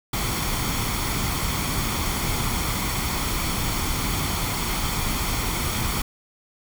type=noise with comb filter; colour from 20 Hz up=pink; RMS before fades=-25 dBFS; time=0.13-6.02 s; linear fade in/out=5 ms; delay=0.9 ms; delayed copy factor=+0.5; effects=none